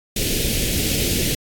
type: band-stop noise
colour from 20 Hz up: pink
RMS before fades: -21 dBFS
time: 0.16-1.35 s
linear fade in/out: 5 ms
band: 490 to 2300 Hz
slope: 24 dB/octave
effects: AAC 64 kbps